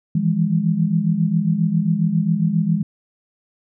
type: tone cluster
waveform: sine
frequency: 161.1 / 168.5 / 205.4 Hz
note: E3 / E3 / G#3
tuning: -39 / +38 / -19 cents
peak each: -20 dBFS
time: 0.15-2.83 s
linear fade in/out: 5 ms
effects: none